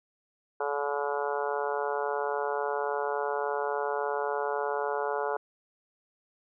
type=harmonic tone; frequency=143.6 Hz; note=D3; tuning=39 cents flat; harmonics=3 / 4 / 5 / 6 / 7 / 8 / 9 / 10; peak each=-32 / -35 / -36 / -35 / -37 / -42 / -42 / -39 dBFS; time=0.6-5.37 s; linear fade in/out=5 ms; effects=none